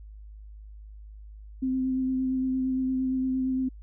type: tone with vibrato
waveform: sine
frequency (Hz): 259.9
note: C4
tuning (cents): -11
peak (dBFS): -24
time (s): 1.62-3.69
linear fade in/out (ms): 10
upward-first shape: sine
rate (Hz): 8.7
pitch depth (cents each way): 15
effects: added 52 Hz sine -42 dBFS peak until 3.82 s